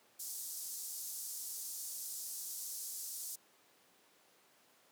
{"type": "band-pass noise", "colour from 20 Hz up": "white", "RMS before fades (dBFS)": -44, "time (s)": [0.19, 3.36], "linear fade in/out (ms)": 10, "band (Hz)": [5300, 14000], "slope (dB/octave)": 24, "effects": ["pink hiss -67 dBFS RMS until 4.91 s", "high-pass 300 Hz 12 dB/octave"]}